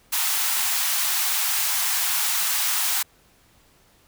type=high-pass noise; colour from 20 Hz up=white; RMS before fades=-23 dBFS; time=0.12-3.03 s; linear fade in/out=10 ms; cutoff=740 Hz; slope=48 dB/octave; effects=pink hiss -58 dBFS RMS until 4.07 s